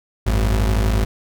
35% pulse tone pair together, 53.32 / 95 Hz, G#1 / F#2, +46 / +46 cents, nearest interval minor seventh, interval 1000 cents, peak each -14 / -22 dBFS, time 0.26-1.05 s, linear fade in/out 10 ms, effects none

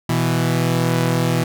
sawtooth tone pair together, 123.47 / 164.81 Hz, B2 / E3, 0 / 0 cents, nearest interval perfect fourth, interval 500 cents, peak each -15 dBFS, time 0.09-1.44 s, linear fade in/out 5 ms, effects none

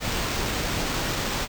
pink noise with sample-and-hold, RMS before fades -27 dBFS, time 0-1.48 s, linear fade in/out 50 ms, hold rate 11025 Hz, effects none

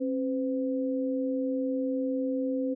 sine tone pair together, 268.8 / 509 Hz, C4 / C5, +47 / -48 cents, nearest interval major seventh, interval 1105 cents, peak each -28 / -31 dBFS, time 0-2.75 s, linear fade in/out 20 ms, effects none

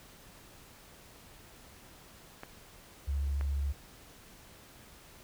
clicks, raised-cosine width 0.5 ms, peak -27 dBFS, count 2, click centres 2.434 / 3.411 s
sine tone with vibrato, 70.1 Hz, C#2, 20 cents sharp, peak -29 dBFS, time 3.07-3.73 s, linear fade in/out 20 ms, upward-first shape triangle, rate 14 Hz, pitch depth 26 cents each way
effects pink hiss -55 dBFS RMS until 5.23 s

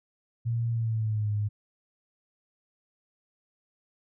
sine tone with pitch glide, 116.54 to 104.43 Hz, A#2 to G#2, 0 to +10 cents, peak -25 dBFS, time 0.45-1.49 s, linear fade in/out 20 ms, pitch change -190 cents, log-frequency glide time 0.7-1.31 s, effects none

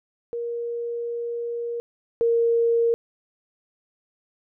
sine tone pair in turn, 471.2 / 465 Hz, A#4 / A#4, +19 / -4 cents, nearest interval unison, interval 23 cents, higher first, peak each -26 / -17 dBFS, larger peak second, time 0.33-1.8 / 2.21-2.94 s, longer first, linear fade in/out 0 ms, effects none

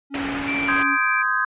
triangle tone with pitch glide, 278.1 to 279.9 Hz, C#4 to C#4, +6 to +17 cents, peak -24 dBFS, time 0.1-0.98 s, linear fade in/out 50 ms, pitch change +11 cents, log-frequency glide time 0.23-0.43 s
white low-pass noise, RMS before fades -30 dBFS, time 0.14-0.83 s, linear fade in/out 2 ms, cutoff 2600 Hz, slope 24 dB/octave
sine tone, 2342 Hz, D7, 5 cents flat, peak -23 dBFS, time 0.47-1.23 s, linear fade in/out 20 ms
sine chord, Ab major seventh, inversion first, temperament just, 1038.3 / 1245.9 / 1557.4 / 1661.2 Hz, C6 / Eb6 / G6 / Ab6, -14 / +2 / -12 / 0 cents, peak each -26 / -24 / -23 / -24 dBFS, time 0.68-1.45 s, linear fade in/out 5 ms
effects resampled to 8000 Hz

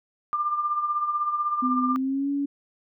sine tone with tremolo, 1195 Hz, D6, 30 cents sharp, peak -20 dBFS, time 0.33-1.96 s, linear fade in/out 0 ms, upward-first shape triangle, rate 16 Hz, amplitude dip 65%
sine tone with pitch glide, 254.3 to 282.2 Hz, C4 to C#4, -49 to +31 cents, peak -23 dBFS, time 1.62-2.46 s, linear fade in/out 10 ms, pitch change +180 cents, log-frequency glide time 1.87-2.3 s
effects none

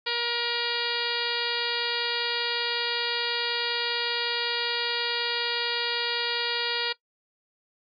harmonic tone, 474.7 Hz, A#4, 31 cents sharp, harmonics 1 / 2 / 3 / 4 / 5 / 6 / 7 / 8 / 9 / 10, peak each -35 / -35 / -35 / -35 / -35 / -35 / -35 / -35 / -35 / -35 dBFS, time 0.06-6.93 s, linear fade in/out 10 ms, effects noise-tail reverb RT60 0.1 s tail -20 dB re dry

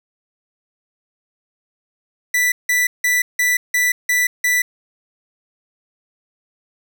45% pulse tone bursts, 1975.5 Hz, B6, in tune, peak -14 dBFS, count 7, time 2.34-4.62 s, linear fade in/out 5 ms, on 180 ms, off 170 ms, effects 8-bit

